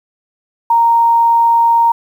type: tone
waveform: sine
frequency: 929 Hz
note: A#5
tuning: 6 cents flat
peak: -7 dBFS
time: 0.7-1.92 s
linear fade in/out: 5 ms
effects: 7-bit